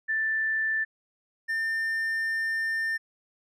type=tone pair in turn; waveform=sine / triangle; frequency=1767 / 1800 Hz; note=A6 / A6; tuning=+7 / +39 cents; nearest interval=unison; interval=32 cents; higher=second; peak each=-24 dBFS; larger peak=neither; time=0.08-0.85 / 1.48-2.98 s; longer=second; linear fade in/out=20 ms; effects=none